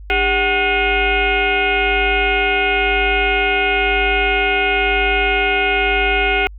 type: tone with frequency modulation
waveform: sine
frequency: 1451 Hz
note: F#6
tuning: 34 cents flat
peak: -13 dBFS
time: 0.1-6.47 s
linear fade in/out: 0 ms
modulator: 350 Hz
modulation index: 3.7
effects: added 50 Hz sine -32 dBFS peak until 6.58 s